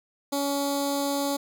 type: tone with notch filter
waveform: 10% pulse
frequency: 281.5 Hz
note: C#4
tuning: 27 cents sharp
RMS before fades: -27 dBFS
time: 0.32-1.37 s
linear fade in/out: 10 ms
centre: 1700 Hz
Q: 0.55
effects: none